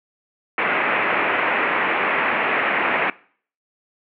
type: low-pass noise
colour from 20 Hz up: white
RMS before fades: -20 dBFS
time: 0.58-3.1 s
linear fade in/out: 2 ms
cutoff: 2500 Hz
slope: 48 dB/octave
effects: noise-tail reverb RT60 0.5 s tail -21 dB re dry + high-pass 300 Hz 12 dB/octave